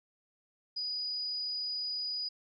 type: tone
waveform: sine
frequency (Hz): 4933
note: D#8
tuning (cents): -16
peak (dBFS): -33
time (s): 0.76-2.29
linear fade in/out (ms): 10
effects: none